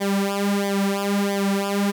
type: tone with flanger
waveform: sawtooth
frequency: 199.4 Hz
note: G3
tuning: 30 cents sharp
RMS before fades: -22 dBFS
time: 0-1.92 s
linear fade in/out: 20 ms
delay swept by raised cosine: 0.73 to 4.53 ms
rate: 1.5 Hz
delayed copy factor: -0.9
effects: none